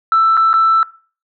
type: tone with dropouts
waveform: sine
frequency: 1326 Hz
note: E6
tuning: 10 cents sharp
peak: -7 dBFS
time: 0.12-0.83 s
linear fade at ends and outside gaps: 1 ms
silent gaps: 0.369-0.374 / 0.531-0.539 s
effects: noise-tail reverb RT60 0.4 s tail -20 dB re dry + tanh soft clip ceiling -5 dBFS